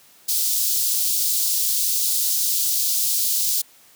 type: high-pass noise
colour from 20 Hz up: white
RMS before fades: -21 dBFS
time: 0.28-3.62 s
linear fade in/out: 10 ms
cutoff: 4000 Hz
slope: 24 dB/octave
effects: white hiss -52 dBFS RMS until 3.95 s + high-pass 80 Hz 12 dB/octave